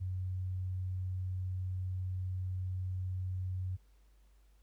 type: tone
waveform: sine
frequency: 92.5 Hz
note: F#2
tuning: in tune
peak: -34 dBFS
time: 0-3.77 s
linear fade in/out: 20 ms
effects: added 50 Hz sine -61 dBFS peak until 4.62 s + pink hiss -75 dBFS RMS until 4.62 s